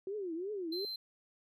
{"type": "tone with vibrato", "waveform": "sine", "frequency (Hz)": 370, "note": "F#4", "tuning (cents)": 0, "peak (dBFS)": -36, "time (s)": [0.07, 0.85], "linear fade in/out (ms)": 2, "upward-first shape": "triangle", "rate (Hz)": 2.8, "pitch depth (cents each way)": 280}
{"type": "tone", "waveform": "triangle", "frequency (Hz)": 4104, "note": "C8", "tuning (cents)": -34, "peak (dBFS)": -37, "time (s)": [0.72, 0.96], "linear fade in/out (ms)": 5}
{"effects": []}